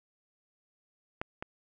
clicks, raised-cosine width 0.5 ms, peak -18 / -22 dBFS, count 2, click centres 1.215 / 1.425 s, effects none

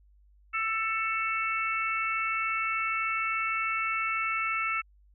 harmonic tone, 443.4 Hz, A4, 13 cents sharp, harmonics 3 / 4 / 5 / 6, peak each -30 / -42 / -32 / -33 dBFS, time 0.53-4.82 s, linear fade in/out 20 ms, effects added 50 Hz sine -57 dBFS peak until 5.14 s

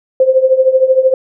sine tone with tremolo, 522 Hz, C5, 4 cents flat, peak -3 dBFS, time 0.2-1.14 s, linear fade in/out 2 ms, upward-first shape triangle, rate 13 Hz, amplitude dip 85%, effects none

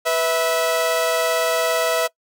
sawtooth tone pair together, 493.9 / 652.6 Hz, B4 / E5, 0 / -18 cents, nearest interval perfect fourth, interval 482 cents, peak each -19 / -15 dBFS, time 0.05-2.08 s, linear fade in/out 20 ms, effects noise-tail reverb RT60 0.1 s tail -22 dB re dry

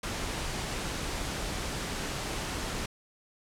pink noise, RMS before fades -34 dBFS, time 0.03-2.86 s, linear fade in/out 5 ms, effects low-pass 9000 Hz 12 dB/octave

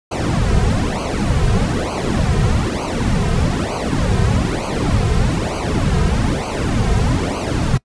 brown noise with flanger, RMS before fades -17 dBFS, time 0.11-7.78 s, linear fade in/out 10 ms, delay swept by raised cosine 0.55 to 3.55 ms, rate 1.1 Hz, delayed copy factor -0.95, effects noise-tail reverb RT60 0.1 s tail -22 dB re dry + resampled to 22050 Hz

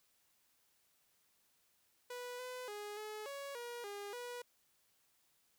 sawtooth tone with pitch steps, 492 / 503 / 415 / 426.9 / 559 / 478.4 / 406.2 / 486.9 Hz, B4 / B4 / G#4 / G#4 / C#5 / A#4 / G#4 / B4, -7 / +32 / -1 / +48 / +14 / +45 / -38 / -25 cents, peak -40 dBFS, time 2.1-4.42 s, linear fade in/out 5 ms, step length 290 ms, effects white hiss -75 dBFS RMS until 5.58 s

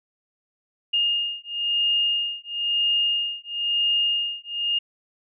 sine beating tone pair, 2834 / 2835 Hz, F7 / F7, +25 / +25 cents, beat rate 1 Hz, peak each -24 dBFS, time 0.93-4.79 s, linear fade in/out 10 ms, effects none

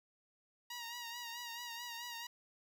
10% pulse tone with vibrato, 947 Hz, A#5, 27 cents sharp, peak -35 dBFS, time 0.7-2.27 s, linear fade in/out 5 ms, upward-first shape sine, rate 4.6 Hz, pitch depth 46 cents each way, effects none

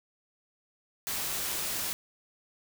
white noise, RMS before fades -33 dBFS, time 1.07-1.93 s, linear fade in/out 0 ms, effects none

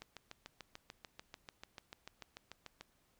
click train, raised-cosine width 0.2 ms, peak -30 dBFS, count 20, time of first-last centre 0.02-2.81 s, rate 6.81 Hz, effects pink hiss -74 dBFS RMS until 3.19 s

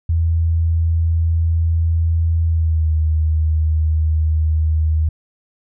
sine tone with pitch glide, 82.41 to 78.46 Hz, E2 to D#2, 0 to +15 cents, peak -13 dBFS, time 0.09-5.09 s, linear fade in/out 5 ms, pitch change -85 cents, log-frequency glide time 2.45-2.93 s, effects none

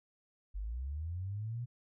sine linear sweep, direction up, 45.5 to 123.47 Hz, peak -36 dBFS, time 0.54-1.66 s, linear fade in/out 20 ms, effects none

